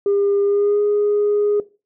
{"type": "tone with pitch glide", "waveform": "sine", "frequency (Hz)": [402, 413.8], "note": ["G4", "G#4"], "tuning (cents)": [44, -6], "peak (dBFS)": -13, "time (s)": [0.06, 1.6], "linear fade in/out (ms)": 2, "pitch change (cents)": 50, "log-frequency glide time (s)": [0.43, 0.8], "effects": ["noise-tail reverb RT60 0.3 s tail -18 dB re dry", "tanh soft clip ceiling -11 dBFS"]}